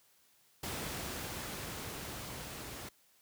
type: noise with level ramp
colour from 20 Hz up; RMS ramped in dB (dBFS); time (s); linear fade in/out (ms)
pink; -39 to -45; 0.63-2.89; 5
effects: white hiss -68 dBFS RMS until 3.21 s + high-pass 60 Hz 12 dB/octave